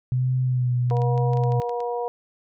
sine tone with vibrato, 125.8 Hz, B2, 32 cents sharp, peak -19 dBFS, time 0.12-1.6 s, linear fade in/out 0 ms, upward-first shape sine, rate 1.1 Hz, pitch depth 37 cents each way
clicks, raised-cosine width 0.2 ms, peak -26 dBFS, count 11, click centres 0.901 / 0.969 / 1.019 / 1.178 / 1.334 / 1.372 / 1.437 / 1.521 / 1.619 / 1.694 / 1.804 s
harmonic tone, 239.8 Hz, A#3, 49 cents sharp, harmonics 2 / 3 / 4, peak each -26 / -30 / -32 dBFS, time 0.91-2.08 s, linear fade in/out 0 ms
effects none

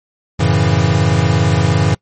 square chord, F# minor seventh, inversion none, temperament equal, 92.5 / 110 / 138.59 / 164.81 Hz, F#2 / A2 / C#3 / E3, 0 / 0 / 0 / 0 cents, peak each -17 dBFS, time 0.39-1.95 s, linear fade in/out 10 ms, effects noise-tail reverb RT60 0.1 s tail -24 dB re dry + MP3 32 kbps

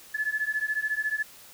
sine beating tone pair, 1716 / 1730 Hz, A6 / A6, -44 / -30 cents, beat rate 14 Hz, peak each -29 dBFS, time 0.14-1.23 s, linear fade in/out 10 ms, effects white hiss -50 dBFS RMS until 1.53 s

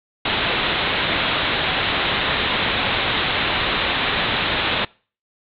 white low-pass noise, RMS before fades -21 dBFS, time 0.25-4.85 s, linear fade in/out 5 ms, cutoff 3900 Hz, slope 96 dB/octave, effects noise-tail reverb RT60 0.4 s tail -25 dB re dry

